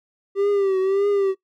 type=tone with vibrato; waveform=triangle; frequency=392 Hz; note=G4; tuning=in tune; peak=-15 dBFS; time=0.35-1.35 s; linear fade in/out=50 ms; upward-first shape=triangle; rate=1.7 Hz; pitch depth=79 cents each way; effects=noise-tail reverb RT60 0.1 s tail -18 dB re dry